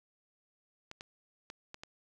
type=clicks; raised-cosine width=0.2 ms; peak=-27 dBFS; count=5; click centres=0.914 / 1.009 / 1.501 / 1.744 / 1.835 s; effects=none